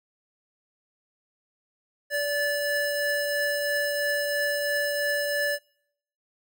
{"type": "tone pair together", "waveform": "square", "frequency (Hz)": [580, 1737], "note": ["D5", "A6"], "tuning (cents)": [-22, -23], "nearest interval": "octave + perfect fifth", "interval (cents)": 1899, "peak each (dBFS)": -28, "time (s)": [2.1, 5.59], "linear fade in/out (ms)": 50, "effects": ["noise-tail reverb RT60 0.7 s tail -25 dB re dry"]}